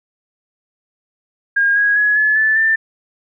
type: tone with pitch steps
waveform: sine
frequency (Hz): 1620 / 1651.2 / 1683 / 1715.3 / 1748.3 / 1782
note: G#6 / G#6 / G#6 / A6 / A6 / A6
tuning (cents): -43 / -10 / +23 / -45 / -12 / +22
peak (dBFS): -11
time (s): 1.56-2.76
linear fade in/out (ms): 10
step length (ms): 200
effects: none